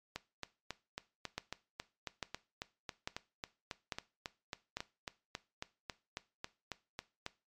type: two click trains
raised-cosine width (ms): 0.2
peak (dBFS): -22 / -20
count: 27 / 5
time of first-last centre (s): 0.16-7.264 / 1.38-4.77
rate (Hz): 3.66 / 1.18
effects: noise-tail reverb RT60 0.3 s tail -18 dB re dry + MP3 96 kbps